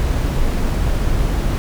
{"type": "noise", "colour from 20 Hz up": "brown", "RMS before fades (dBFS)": -17, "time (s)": [0, 1.58], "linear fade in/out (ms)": 0, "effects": []}